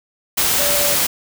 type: tone in noise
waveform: sine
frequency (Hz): 580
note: D5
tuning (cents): -22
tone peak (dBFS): -22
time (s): 0.59-0.95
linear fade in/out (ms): 10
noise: white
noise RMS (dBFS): -17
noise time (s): 0.37-1.07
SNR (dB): -8
effects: none